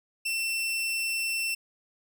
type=tone; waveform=sawtooth; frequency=2690 Hz; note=E7; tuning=34 cents sharp; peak=-24 dBFS; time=0.25-1.55 s; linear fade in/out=10 ms; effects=none